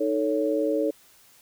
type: tone cluster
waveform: sine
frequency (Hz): 310.4 / 441.5 / 559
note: D#4 / A4 / C#5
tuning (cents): -4 / +6 / +14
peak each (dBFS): -26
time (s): 0-0.91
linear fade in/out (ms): 10
effects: white hiss -56 dBFS RMS until 1.41 s